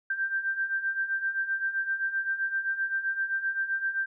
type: beating tone pair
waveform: sine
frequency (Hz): 1568 / 1575.7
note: G6 / G6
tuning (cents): 0 / +9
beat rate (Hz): 7.7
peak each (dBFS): -33 / -28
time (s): 0.1-4.06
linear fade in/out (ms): 5
effects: none